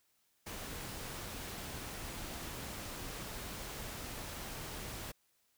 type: noise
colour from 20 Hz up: pink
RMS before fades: -44 dBFS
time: 0.46-5.12 s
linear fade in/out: 10 ms
effects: white hiss -75 dBFS RMS until 5.57 s